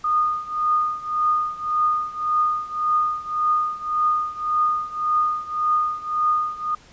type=tone with tremolo; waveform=sine; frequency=1228 Hz; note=D#6; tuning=23 cents flat; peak=-15 dBFS; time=0.04-6.75 s; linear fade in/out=5 ms; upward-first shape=triangle; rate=1.8 Hz; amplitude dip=90%; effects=pink hiss -50 dBFS RMS until 6.92 s + resampled to 16000 Hz